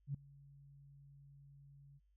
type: tone with ADSR envelope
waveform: sine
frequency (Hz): 140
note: C#3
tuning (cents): +18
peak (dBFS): -35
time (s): 0.07-2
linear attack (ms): 73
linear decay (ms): 4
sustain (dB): -23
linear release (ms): 35
effects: added 50 Hz sine -70 dBFS peak until 2.16 s